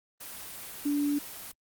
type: tone in noise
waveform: sine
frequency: 289.1 Hz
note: D4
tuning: 27 cents flat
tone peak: -25 dBFS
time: 0.85-1.19 s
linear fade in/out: 10 ms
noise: white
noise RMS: -42 dBFS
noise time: 0.2-1.52 s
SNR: +14 dB
effects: Opus 24 kbps